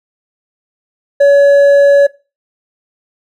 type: tone with hard clipping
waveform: sine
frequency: 565 Hz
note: C#5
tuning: 33 cents sharp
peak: -5 dBFS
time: 1.2-2.07 s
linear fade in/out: 10 ms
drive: 4 dB
effects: noise-tail reverb RT60 0.3 s tail -21 dB re dry